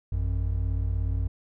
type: tone pair together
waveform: triangle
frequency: 53.99 / 90.8 Hz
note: A1 / F#2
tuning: -32 / -32 cents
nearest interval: major sixth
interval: 900 cents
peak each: -25 dBFS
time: 0.12-1.28 s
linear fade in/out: 5 ms
effects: none